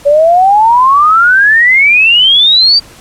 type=exponential sweep; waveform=sine; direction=up; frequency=561 to 4723 Hz; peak=-3 dBFS; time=0.05-2.8 s; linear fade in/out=20 ms; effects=pink hiss -36 dBFS RMS until 3 s + low-pass 12000 Hz 12 dB/octave

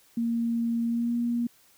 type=tone with pitch glide; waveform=sine; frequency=232.5 to 237.4 Hz; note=A#3 to A#3; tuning=-4 to +32 cents; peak=-24 dBFS; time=0.17-1.47 s; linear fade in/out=5 ms; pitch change=+36 cents; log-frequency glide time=0.86-1.15 s; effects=white hiss -60 dBFS RMS until 1.77 s

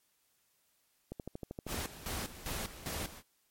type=click train; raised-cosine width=2 ms; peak=-27 dBFS; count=9; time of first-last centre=1.12-1.745 s; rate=12.8 Hz
type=noise with tremolo; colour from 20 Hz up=pink; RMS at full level=-38 dBFS; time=1.66-3.23 s; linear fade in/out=50 ms; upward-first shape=square; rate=2.5 Hz; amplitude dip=75%
effects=white hiss -74 dBFS RMS until 3.5 s + MP3 64 kbps

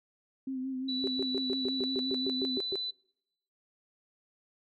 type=tone with vibrato; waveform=sine; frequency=261.6 Hz; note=C4; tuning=in tune; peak=-32 dBFS; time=0.47-2.58 s; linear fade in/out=5 ms; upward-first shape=sine; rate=5.7 Hz; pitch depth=35 cents each way
type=tone with pitch glide; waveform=sine; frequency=3951 to 3995 Hz; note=B7 to B7; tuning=0 to +19 cents; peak=-32 dBFS; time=0.88-2.91 s; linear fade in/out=10 ms; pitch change=+19 cents; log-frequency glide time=1.73-2.78 s
type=tone bursts; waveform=sine; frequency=387 Hz; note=G4; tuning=22 cents flat; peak=-30 dBFS; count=12; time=1.04-2.756 s; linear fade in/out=0 ms; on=33 ms; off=120 ms
effects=noise-tail reverb RT60 0.8 s tail -25 dB re dry + MP3 48 kbps

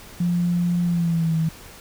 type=tone with pitch glide; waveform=sine; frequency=174.61 to 161.05 Hz; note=F3 to E3; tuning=0 to -40 cents; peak=-18 dBFS; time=0.2-1.49 s; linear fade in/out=5 ms; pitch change=-140 cents; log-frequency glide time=0.84-1.36 s; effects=pink hiss -43 dBFS RMS until 1.8 s

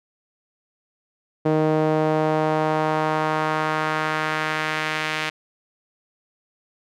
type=tone with band-pass filter sweep; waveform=sawtooth; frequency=155.56 Hz; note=D#3; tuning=in tune; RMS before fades=-22 dBFS; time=1.45-5.3 s; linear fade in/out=10 ms; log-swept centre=460 to 2400 Hz; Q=1.3; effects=none

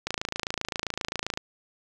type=click train; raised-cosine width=0.2 ms; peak=-11 dBFS; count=37; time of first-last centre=0.07-1.374 s; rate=27.6 Hz; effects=none

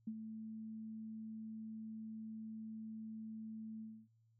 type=tone with ADSR envelope; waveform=sine; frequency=220 Hz; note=A3; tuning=in tune; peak=-38 dBFS; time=0.07-4.08 s; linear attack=6 ms; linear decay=58 ms; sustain=-7 dB; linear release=270 ms; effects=added 113 Hz sine -70 dBFS peak until 4.39 s

